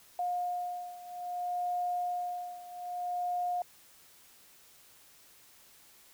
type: beating tone pair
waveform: sine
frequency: 713 / 713.61 Hz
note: F5 / F5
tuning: +36 / +37 cents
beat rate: 0.61 Hz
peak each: -34 / -37 dBFS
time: 0.19-3.62 s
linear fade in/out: 2 ms
effects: white hiss -59 dBFS RMS until 6.13 s